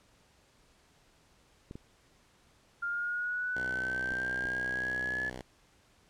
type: clicks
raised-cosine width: 3 ms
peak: -30 dBFS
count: 4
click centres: 1.711 / 1.755 / 4.118 / 4.452 s
type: linear sweep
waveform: sine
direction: up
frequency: 1396.9 to 1720 Hz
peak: -31 dBFS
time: 2.82-5.3 s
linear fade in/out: 10 ms
type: tone with vibrato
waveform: 5% pulse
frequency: 63 Hz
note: B1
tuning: 35 cents sharp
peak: -30 dBFS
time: 3.55-5.42 s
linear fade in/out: 10 ms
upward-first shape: sine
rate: 14 Hz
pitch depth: 16 cents each way
effects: pink hiss -65 dBFS RMS until 6.09 s + low-pass 9000 Hz 12 dB/octave